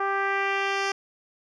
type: tone with low-pass filter sweep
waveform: 10% pulse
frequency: 393.5 Hz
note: G4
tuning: 7 cents sharp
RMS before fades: -26 dBFS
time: 0-0.92 s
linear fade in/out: 5 ms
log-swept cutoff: 1200 to 5100 Hz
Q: 1.6
effects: none